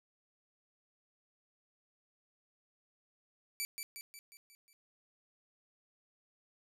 10% pulse tone with echo, 2314 Hz, D7, 26 cents flat, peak -26 dBFS, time 3.6-3.65 s, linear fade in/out 0 ms, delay 180 ms, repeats 6, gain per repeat -5 dB, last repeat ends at 4.73 s, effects none

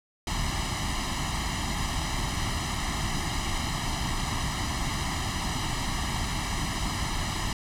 pink noise with comb filter, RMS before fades -29 dBFS, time 0.27-7.53 s, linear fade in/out 2 ms, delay 1 ms, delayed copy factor +0.85, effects low-pass 8000 Hz 12 dB/octave

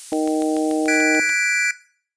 violet noise, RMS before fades -30 dBFS, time 0-0.97 s, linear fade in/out 0 ms
harmonic tone, 155.56 Hz, D#3, in tune, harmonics 2 / 3 / 4 / 5, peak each -20 / -24 / -26 / -28 dBFS, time 0.12-1.2 s, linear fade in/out 2 ms
click train, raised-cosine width 0.2 ms, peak -17 dBFS, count 9, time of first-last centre 0.13-1.294 s, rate 6.87 Hz
square chord, G# half-diminished seventh, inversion third, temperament equal, 1480 / 1661.2 / 1975.5 / 2349 Hz, F#6 / G#6 / B6 / D7, 0 / 0 / 0 / 0 cents, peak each -26 / -27 / -26 / -22 dBFS, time 0.88-1.71 s, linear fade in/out 2 ms
effects noise-tail reverb RT60 0.5 s tail -17 dB re dry + resampled to 22050 Hz

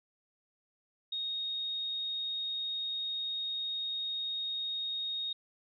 sine tone, 3729 Hz, A#7, in tune, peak -33 dBFS, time 1.12-5.33 s, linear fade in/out 5 ms, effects none

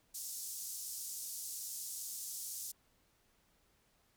pink band-pass noise, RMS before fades -44 dBFS, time 0.14-2.72 s, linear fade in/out 10 ms, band 5800 to 15000 Hz, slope 24 dB/octave, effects pink hiss -73 dBFS RMS until 4.16 s

